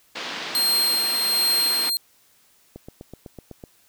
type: band-pass noise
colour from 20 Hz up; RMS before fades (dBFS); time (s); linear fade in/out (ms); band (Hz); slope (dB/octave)
white; -32; 0.15-1.9; 10; 180 to 4400; 24
type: tone with tremolo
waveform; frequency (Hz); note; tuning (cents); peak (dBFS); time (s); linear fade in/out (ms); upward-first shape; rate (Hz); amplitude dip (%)
sawtooth; 4200; C8; +6; -15; 0.55-1.97; 0; sine; 1.3; 35
type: click train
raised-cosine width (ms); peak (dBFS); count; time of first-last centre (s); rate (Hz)
2; -24; 8; 2.76-3.638; 7.97
effects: white hiss -59 dBFS RMS until 3.88 s